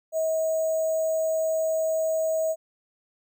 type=tone with sample-and-hold; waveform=sine; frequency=639 Hz; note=D#5; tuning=46 cents sharp; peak=-22 dBFS; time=0.12-2.56 s; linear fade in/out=50 ms; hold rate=7350 Hz; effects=none

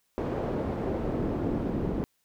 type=noise with band-pass filter sweep; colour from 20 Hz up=brown; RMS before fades=-30 dBFS; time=0.18-2.04 s; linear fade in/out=0 ms; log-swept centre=520 to 300 Hz; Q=1.1; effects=white hiss -73 dBFS RMS until 2.24 s

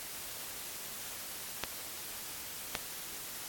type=clicks; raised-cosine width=0.2 ms; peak=-14 dBFS; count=2; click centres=1.637 / 2.752 s; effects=white hiss -43 dBFS RMS until 3.48 s + AAC 64 kbps

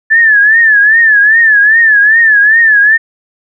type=tone with vibrato; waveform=sine; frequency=1742 Hz; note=A6; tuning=18 cents flat; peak=-3 dBFS; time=0.1-2.98 s; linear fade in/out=20 ms; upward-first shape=triangle; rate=2.5 Hz; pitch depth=130 cents each way; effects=none

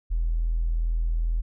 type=tone with tanh clipping; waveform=triangle; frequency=41.2 Hz; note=E1; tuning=in tune; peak=-21 dBFS; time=0.1-1.42 s; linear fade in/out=20 ms; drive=2 dB; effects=none

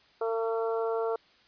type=harmonic tone; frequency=226.5 Hz; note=A#3; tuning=50 cents flat; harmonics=2 / 3 / 4 / 5 / 6; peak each=-28 / -35 / -39 / -41 / -40 dBFS; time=0.21-1.16 s; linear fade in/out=5 ms; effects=white hiss -61 dBFS RMS until 1.47 s + resampled to 11025 Hz

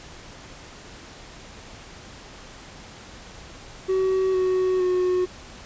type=tone with pitch steps; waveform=triangle; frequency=378.2 / 371.3 / 364.5 Hz; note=F#4 / F#4 / F#4; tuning=+38 / +6 / -26 cents; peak=-17 dBFS; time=3.88-5.26 s; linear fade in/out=20 ms; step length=460 ms; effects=pink hiss -43 dBFS RMS until 5.65 s + resampled to 16000 Hz

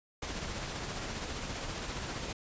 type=noise with tremolo; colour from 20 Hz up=pink; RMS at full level=-37 dBFS; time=0.22-2.33 s; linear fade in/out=5 ms; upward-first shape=sine; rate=15 Hz; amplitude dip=30%; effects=resampled to 16000 Hz

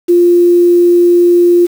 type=tone with quantisation; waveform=sine; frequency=349.2 Hz; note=F4; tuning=in tune; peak=-4 dBFS; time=0.08-1.67 s; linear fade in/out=20 ms; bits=5; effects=none

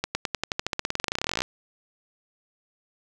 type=accelerating click train; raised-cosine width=0.2 ms; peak=-8 dBFS; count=30; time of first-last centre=0.04-1.42 s; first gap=110 ms; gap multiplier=0.93; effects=none

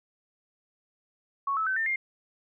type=tone with pitch steps; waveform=sine; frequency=1108.7 / 1303.3 / 1532.1 / 1801.1 / 2117 Hz; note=C#6 / E6 / G6 / A6 / C7; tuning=0 / -20 / -40 / +40 / +20 cents; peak=-25 dBFS; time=1.47-1.96 s; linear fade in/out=5 ms; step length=98 ms; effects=none

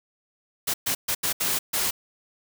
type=noise bursts at uneven times; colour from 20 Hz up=white; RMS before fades=-25 dBFS; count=6; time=0.67-0.74 / 0.86-0.95 / 1.08-1.15 / 1.23-1.33 / 1.4-1.59 / 1.73-1.91 s; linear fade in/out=10 ms; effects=none

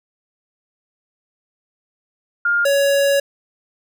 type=tone pair in turn; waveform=sine / square; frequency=1410 / 559.6 Hz; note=F6 / C#5; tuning=+16 / +16 cents; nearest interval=octave + major third; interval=1600 cents; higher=first; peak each=-14 dBFS; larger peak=neither; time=2.45-2.65 / 2.65-3.2 s; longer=second; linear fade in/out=5 ms; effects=none

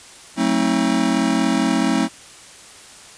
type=chord; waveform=square; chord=F# diminished seventh; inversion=none; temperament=just; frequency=185 / 222 / 266.4 / 319.7 Hz; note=F#3 / A3 / C4 / Eb4; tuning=0 / +16 / +31 / +47 cents; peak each=-25 / -22 / -21 / -23 dBFS; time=0.36-2.09 s; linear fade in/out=50 ms; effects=white hiss -42 dBFS RMS until 3.17 s + resampled to 22050 Hz

